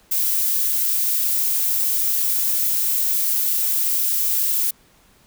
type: noise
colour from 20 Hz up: violet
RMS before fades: -20 dBFS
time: 0.11-4.71 s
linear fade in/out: 10 ms
effects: pink hiss -55 dBFS RMS until 5.26 s